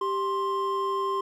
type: tone pair together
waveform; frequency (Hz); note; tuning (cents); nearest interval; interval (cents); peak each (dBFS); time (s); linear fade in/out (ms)
triangle; 392 / 1052; G4 / C6; 0 / +9; octave + perfect fourth; 1709; -27 / -25; 0.01-1.21; 5
effects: none